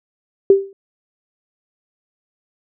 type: tone with exponential decay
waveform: sine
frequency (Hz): 392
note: G4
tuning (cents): 0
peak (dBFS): -3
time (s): 0.5-0.73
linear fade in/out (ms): 2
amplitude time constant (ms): 49
effects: none